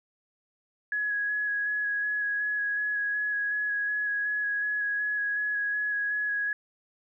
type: tone with vibrato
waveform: sine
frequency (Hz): 1675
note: G#6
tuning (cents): +14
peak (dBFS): -26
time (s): 0.92-6.53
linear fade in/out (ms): 2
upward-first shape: square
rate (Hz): 2.7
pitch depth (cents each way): 12
effects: none